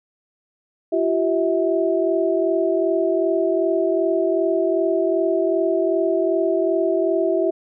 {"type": "tone cluster", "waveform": "sine", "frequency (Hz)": [341.1, 383.7, 647], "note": ["F4", "G4", "E5"], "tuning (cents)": [-41, -37, -32], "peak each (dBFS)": -21, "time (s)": [0.92, 7.51], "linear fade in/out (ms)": 10, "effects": []}